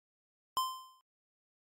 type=tone with exponential decay; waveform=square; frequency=1038 Hz; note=C6; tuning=14 cents flat; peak=-27 dBFS; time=0.57-1.01 s; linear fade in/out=0 ms; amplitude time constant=95 ms; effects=MP3 64 kbps